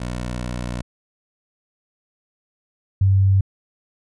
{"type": "tone pair in turn", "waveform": ["15% pulse", "sine"], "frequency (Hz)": [60.9, 96.85], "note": ["B1", "G2"], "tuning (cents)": [-24, -20], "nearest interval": "minor sixth", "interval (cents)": 804, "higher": "second", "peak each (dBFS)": [-19, -12], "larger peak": "second", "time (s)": [[0, 0.82], [3.01, 3.41]], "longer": "first", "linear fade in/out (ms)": 5, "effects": ["resampled to 24000 Hz"]}